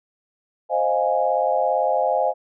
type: chord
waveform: sine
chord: F minor seventh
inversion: second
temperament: equal with one note detuned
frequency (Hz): 523.3 / 620.5 / 698.5 / 830.6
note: C5 / Eb5 / F5 / Ab5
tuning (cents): 0 / -5 / 0 / 0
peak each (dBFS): -23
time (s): 0.69-2.34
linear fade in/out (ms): 50
effects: none